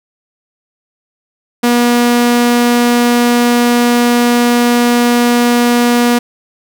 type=tone; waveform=sawtooth; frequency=240.5 Hz; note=B3; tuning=46 cents flat; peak=-4 dBFS; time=1.63-6.19 s; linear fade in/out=10 ms; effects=none